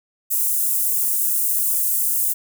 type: high-pass noise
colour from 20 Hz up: white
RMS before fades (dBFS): -20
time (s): 0.3-2.34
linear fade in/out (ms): 20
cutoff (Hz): 8500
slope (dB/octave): 24
effects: none